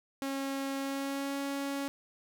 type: tone with pitch glide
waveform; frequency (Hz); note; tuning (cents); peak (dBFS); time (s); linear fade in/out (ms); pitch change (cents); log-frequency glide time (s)
sawtooth; 273 to 278.3; C#4 to C#4; -26 to +7; -29; 0.22-1.88; 0; +33; 0.78-1.38
effects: none